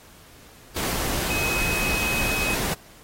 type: tone in noise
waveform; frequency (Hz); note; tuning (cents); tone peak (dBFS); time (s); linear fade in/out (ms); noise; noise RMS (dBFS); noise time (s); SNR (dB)
sine; 2536; D#7; +32; -25; 1.3-2.55; 5; pink; -27; 0.76-2.74; -1
effects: pink hiss -50 dBFS RMS until 3.03 s + AAC 48 kbps